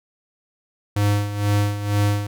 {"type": "tone with tremolo", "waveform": "square", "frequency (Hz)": 102.7, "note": "G#2", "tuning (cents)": -19, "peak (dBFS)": -16, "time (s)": [0.96, 2.27], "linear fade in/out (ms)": 5, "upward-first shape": "sine", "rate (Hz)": 2.1, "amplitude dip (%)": 70, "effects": []}